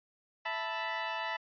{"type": "chord", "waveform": "20% pulse", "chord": "E suspended fourth", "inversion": "none", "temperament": "equal", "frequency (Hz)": [659.3, 880, 987.8], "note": ["E5", "A5", "B5"], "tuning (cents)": [0, 0, 0], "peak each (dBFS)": [-35, -32, -33], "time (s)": [0.45, 1.37], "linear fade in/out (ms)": 10, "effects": ["resampled to 11025 Hz"]}